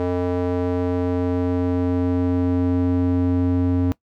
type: tone with band-pass filter sweep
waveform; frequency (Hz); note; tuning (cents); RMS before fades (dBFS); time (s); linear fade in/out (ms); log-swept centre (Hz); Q
square; 89.3; F2; +39; -20; 0-3.92; 0; 450 to 230; 1.7
effects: noise-tail reverb RT60 0.1 s tail -20 dB re dry

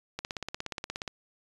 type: click train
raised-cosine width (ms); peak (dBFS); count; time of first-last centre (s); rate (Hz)
0.2; -17; 16; 0.19-1.078; 16.9
effects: resampled to 24000 Hz

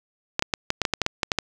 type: clicks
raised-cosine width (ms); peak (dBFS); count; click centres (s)
0.2; -4; 12; 0.394 / 0.424 / 0.538 / 0.704 / 0.817 / 0.852 / 0.937 / 1.017 / 1.064 / 1.232 / 1.318 / 1.387
effects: none

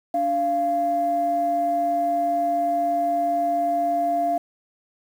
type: tone pair together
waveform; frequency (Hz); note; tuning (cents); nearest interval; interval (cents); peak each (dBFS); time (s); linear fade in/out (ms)
sine; 290 / 691; D4 / F5; -22 / -19; octave + minor third; 1503; -28 / -19; 0.14-4.38; 5
effects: tanh soft clip ceiling -13 dBFS + 8-bit

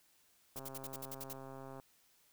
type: noise bursts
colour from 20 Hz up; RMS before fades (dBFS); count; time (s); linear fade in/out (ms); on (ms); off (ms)
blue; -45; 9; 0.56-1.331; 5; 35; 57
type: click train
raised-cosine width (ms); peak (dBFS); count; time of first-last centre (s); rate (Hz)
1; -36; 167; 0.56-1.799; 134
effects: white hiss -70 dBFS RMS until 2.32 s

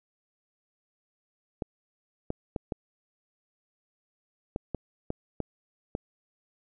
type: clicks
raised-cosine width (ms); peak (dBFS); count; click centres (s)
2; -17; 9; 1.622 / 2.304 / 2.562 / 2.722 / 4.561 / 4.747 / 5.104 / 5.403 / 5.951
effects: none

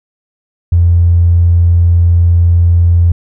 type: tone with tanh clipping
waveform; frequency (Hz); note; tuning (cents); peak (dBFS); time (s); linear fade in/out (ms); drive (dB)
triangle; 85.9; F2; -28; -4; 0.72-3.12; 5; 2
effects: none

